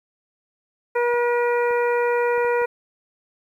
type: harmonic tone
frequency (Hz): 480.4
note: B4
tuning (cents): -48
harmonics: 1 / 2 / 3 / 4 / 5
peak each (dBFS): -19 / -25 / -29 / -31 / -33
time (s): 0.95-2.66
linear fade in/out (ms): 10
type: clicks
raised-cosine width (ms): 1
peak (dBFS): -27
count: 5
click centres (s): 1.14 / 1.709 / 2.379 / 2.448 / 2.617
effects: 9-bit